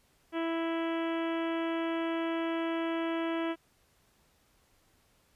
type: harmonic tone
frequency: 330 Hz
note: E4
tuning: 2 cents sharp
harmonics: 1 / 2 / 3 / 4 / 5 / 6 / 7 / 8 / 9 / 10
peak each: -31 / -37 / -41 / -43 / -45 / -47 / -48 / -49 / -50 / -51 dBFS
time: 0.32-3.56 s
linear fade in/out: 50 ms
effects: pink hiss -68 dBFS RMS until 5.35 s + resampled to 32000 Hz